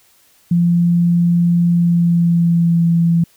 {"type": "tone with pitch glide", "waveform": "sine", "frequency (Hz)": [172.4, 168.37], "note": ["F3", "E3"], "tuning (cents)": [-22, 37], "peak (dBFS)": -10, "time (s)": [0.51, 3.24], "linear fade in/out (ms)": 5, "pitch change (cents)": -41, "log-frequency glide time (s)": [1.7, 2.87], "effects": ["white hiss -53 dBFS RMS until 3.36 s"]}